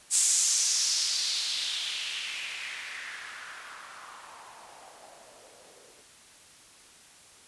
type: noise with low-pass filter sweep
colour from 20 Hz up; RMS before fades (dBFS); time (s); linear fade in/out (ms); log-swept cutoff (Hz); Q
violet; -32; 0.1-6.04; 50; 8000 to 430; 2.8
effects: white hiss -54 dBFS RMS until 7.47 s + resampled to 24000 Hz